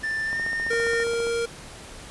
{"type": "tone with pitch glide", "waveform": "triangle", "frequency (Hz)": [1774, 1826], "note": ["A6", "A#6"], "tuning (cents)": [14, -36], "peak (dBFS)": -23, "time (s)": [0.03, 1.04], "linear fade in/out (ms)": 10, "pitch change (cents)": 50, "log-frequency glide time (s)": [0.25, 0.42]}
{"type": "click train", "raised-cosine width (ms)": 1, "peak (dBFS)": -23, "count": 15, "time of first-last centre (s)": [0.33, 1.27], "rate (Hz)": 14.9}
{"type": "tone", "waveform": "square", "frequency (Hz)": 466.2, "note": "A#4", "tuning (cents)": 0, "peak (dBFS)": -24, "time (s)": [0.7, 1.46], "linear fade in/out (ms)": 10}
{"effects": ["pink hiss -42 dBFS RMS until 2.1 s", "resampled to 24000 Hz"]}